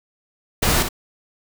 pink noise with echo, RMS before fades -18 dBFS, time 0.62-0.83 s, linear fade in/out 10 ms, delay 59 ms, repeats 1, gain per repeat -7 dB, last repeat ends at 0.889 s, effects none

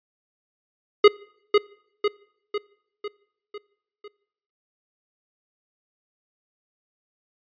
square tone with echo, 415.3 Hz, G#4, in tune, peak -9 dBFS, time 1.04-1.08 s, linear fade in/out 5 ms, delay 500 ms, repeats 6, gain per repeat -5 dB, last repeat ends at 4.08 s, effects noise-tail reverb RT60 0.7 s tail -24 dB re dry + resampled to 11025 Hz

